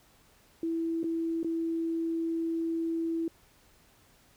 sine tone with dropouts, 329.6 Hz, E4, in tune, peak -28 dBFS, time 0.63-3.28 s, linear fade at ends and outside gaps 2 ms, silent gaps 1.032-1.041 / 1.431-1.445 s, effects pink hiss -62 dBFS RMS until 4.36 s

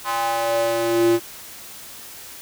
square tone with high-pass filter sweep, 115.5 Hz, A#2, 16 cents flat, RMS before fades -20 dBFS, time 0.04-1.2 s, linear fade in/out 50 ms, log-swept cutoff 1000 to 300 Hz, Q 4, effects white hiss -39 dBFS RMS until 2.41 s

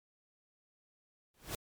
pink noise with exponential growth, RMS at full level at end -35 dBFS, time 1.34-1.55 s, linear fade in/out 2 ms, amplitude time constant 44 ms, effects MP3 96 kbps

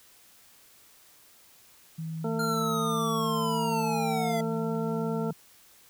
sine tone with pitch glide, 161.2 to 162.98 Hz, E3 to E3, -38 to -19 cents, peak -32 dBFS, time 1.98-5.33 s, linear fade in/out 10 ms, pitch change +19 cents, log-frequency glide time 3.9-4.43 s
harmonic tone, 225.4 Hz, A3, 42 cents sharp, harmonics 1 / 2 / 3 / 4 / 6, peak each -31 / -32 / -39 / -40 / -42 dBFS, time 2.24-5.31 s, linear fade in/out 5 ms
square linear sweep, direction down, 1396.9 to 669 Hz, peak -30 dBFS, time 2.39-4.41 s, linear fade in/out 5 ms
effects white hiss -57 dBFS RMS until 5.89 s

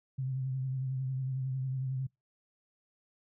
sine tone with vibrato, 131.4 Hz, C3, 8 cents sharp, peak -31 dBFS, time 0.18-2.07 s, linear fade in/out 10 ms, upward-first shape triangle, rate 11 Hz, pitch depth 46 cents each way, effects noise-tail reverb RT60 0.2 s tail -26 dB re dry

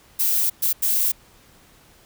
violet noise bursts at uneven times, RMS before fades -20 dBFS, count 3, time 0.19-0.5 / 0.62-0.73 / 0.82-1.12 s, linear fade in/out 10 ms, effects pink hiss -53 dBFS RMS until 2.05 s

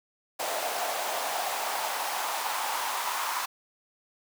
pink noise with high-pass filter sweep, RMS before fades -31 dBFS, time 0.39-3.46 s, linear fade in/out 10 ms, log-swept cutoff 650 to 1000 Hz, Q 3.4, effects none

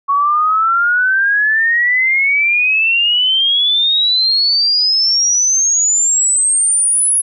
sine exponential sweep, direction up, 1108 to 10590 Hz, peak -10 dBFS, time 0.08-7.22 s, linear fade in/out 20 ms, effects none

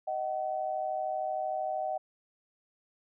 sine tone pair together, 624 / 757 Hz, D#5 / F#5, +5 / +39 cents, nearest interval minor third, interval 334 cents, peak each -34 / -32 dBFS, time 0.07-1.98 s, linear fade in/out 10 ms, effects none

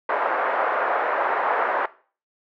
pink band-pass noise, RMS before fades -23 dBFS, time 0.09-1.86 s, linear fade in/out 5 ms, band 530 to 1600 Hz, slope 24 dB/octave, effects noise-tail reverb RT60 0.4 s tail -18 dB re dry

